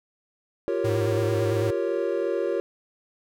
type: chord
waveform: triangle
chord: G half-diminished seventh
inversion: third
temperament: equal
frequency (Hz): 349.2 / 392 / 466.2 / 554.4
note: F4 / G4 / Bb4 / Db5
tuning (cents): 0 / 0 / 0 / 0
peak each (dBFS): -27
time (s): 0.68-2.6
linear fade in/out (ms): 0
type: tone with vibrato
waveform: square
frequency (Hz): 106.5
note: G#2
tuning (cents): +44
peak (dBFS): -26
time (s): 0.84-1.71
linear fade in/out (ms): 10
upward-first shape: square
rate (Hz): 9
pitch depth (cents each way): 44
effects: none